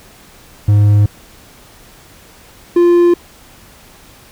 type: tone pair in turn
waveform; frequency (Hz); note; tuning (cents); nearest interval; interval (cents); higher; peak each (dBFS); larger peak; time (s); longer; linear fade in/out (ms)
triangle; 103.4 / 347.8; G#2 / F4; -7 / -7; octave + major sixth; 2100; second; -4; neither; 0.68-1.06 / 2.76-3.14; neither; 5
effects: pink hiss -42 dBFS RMS until 4.31 s